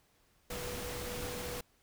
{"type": "tone in noise", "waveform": "sine", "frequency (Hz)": 490, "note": "B4", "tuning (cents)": -14, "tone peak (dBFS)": -43, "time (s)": [0.5, 1.61], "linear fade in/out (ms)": 5, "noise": "pink", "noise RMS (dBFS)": -41, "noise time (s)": [0.5, 1.61], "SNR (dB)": -5, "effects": ["pink hiss -70 dBFS RMS until 1.82 s"]}